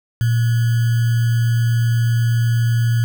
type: tone with sample-and-hold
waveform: sine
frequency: 116.54 Hz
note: A#2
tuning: in tune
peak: -13 dBFS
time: 0.21-3.04 s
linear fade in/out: 0 ms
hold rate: 1575 Hz
effects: none